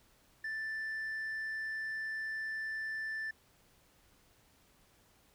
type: tone with hard clipping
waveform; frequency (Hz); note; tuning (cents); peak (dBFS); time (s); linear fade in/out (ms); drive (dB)
triangle; 1765; A6; +5; -35; 0.44-3.31; 5; 1
effects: pink hiss -67 dBFS RMS until 5.34 s